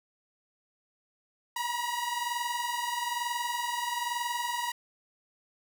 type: tone pair together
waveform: sawtooth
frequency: 951 / 972.1 Hz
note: A#5 / B5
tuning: +34 / -28 cents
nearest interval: unison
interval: 38 cents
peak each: -29 / -30 dBFS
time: 1.56-4.72 s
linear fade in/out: 5 ms
effects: none